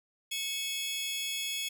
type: tone cluster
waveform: sawtooth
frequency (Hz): 2205 / 2576 / 3354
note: C#7 / E7 / G#7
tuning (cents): -10 / -41 / +16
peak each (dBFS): -39 / -36 / -31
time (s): 0.31-1.69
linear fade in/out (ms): 10
effects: none